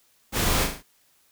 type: noise with echo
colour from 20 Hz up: pink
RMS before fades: -24 dBFS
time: 0.32-0.68 s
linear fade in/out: 50 ms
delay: 38 ms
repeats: 4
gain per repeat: -5 dB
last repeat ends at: 0.832 s
effects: white hiss -63 dBFS RMS until 1.31 s